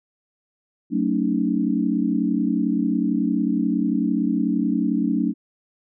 sine chord, D# half-diminished seventh, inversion first, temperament just, 186.68 / 224 / 280 / 311.1 Hz, F#3 / A3 / C#4 / D#4, +16 / +31 / +18 / 0 cents, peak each -25 / -23 / -23 / -26 dBFS, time 0.9-5.34 s, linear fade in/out 50 ms, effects none

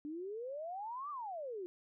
sine exponential two-way sweep, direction up then down, 288.5 to 1212 to 345.8 Hz, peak -40 dBFS, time 0.05-1.66 s, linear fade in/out 0 ms, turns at 1.1 s, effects none

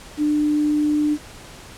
sine tone with quantisation, 298.7 Hz, D4, 29 cents sharp, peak -16 dBFS, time 0.17-1.18 s, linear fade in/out 50 ms, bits 7, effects pink hiss -41 dBFS RMS until 1.77 s + low-pass 10000 Hz 12 dB/octave

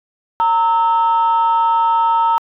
sine tone pair together, 918.5 / 1300 Hz, A#5 / E6, -26 / -24 cents, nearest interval tritone, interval 602 cents, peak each -11 / -17 dBFS, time 0.4-2.38 s, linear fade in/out 0 ms, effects tanh soft clip ceiling -7 dBFS

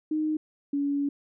sine tone pair in turn, 309 / 283.6 Hz, D#4 / C#4, -12 / +40 cents, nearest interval minor second, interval 148 cents, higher first, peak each -24 dBFS, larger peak neither, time 0.11-0.37 / 0.73-1.09 s, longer second, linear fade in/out 5 ms, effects none

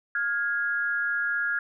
sine tone pair together, 1412.5 / 1657 Hz, F6 / G#6, +19 / -4 cents, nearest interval minor third, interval 277 cents, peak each -27 dBFS, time 0.15-1.59 s, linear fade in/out 2 ms, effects none

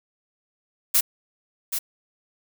blue noise with echo, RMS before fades -18 dBFS, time 0.94-1.01 s, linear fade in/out 10 ms, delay 780 ms, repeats 1, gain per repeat -8 dB, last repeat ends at 1.79 s, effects none

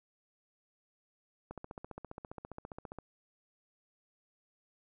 click train, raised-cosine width 1 ms, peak -29 dBFS, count 23, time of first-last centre 1.51-2.987 s, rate 14.9 Hz, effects none

